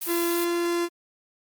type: noise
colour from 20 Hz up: blue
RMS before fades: -31 dBFS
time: 0.01-0.45 s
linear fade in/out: 10 ms
type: tone with pitch glide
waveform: 45% pulse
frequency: 342 to 344.4 Hz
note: F4 to F4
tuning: -36 to -24 cents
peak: -23 dBFS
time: 0.06-0.89 s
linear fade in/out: 50 ms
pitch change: +12 cents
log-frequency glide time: 0.3-0.39 s
effects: Opus 32 kbps